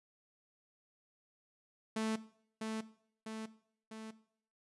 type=tone with echo; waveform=sawtooth; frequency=220 Hz; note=A3; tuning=in tune; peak=-30 dBFS; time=1.96-2.16 s; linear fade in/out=5 ms; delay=650 ms; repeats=3; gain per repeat=-4 dB; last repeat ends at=4.11 s; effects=noise-tail reverb RT60 0.6 s tail -17 dB re dry + resampled to 24000 Hz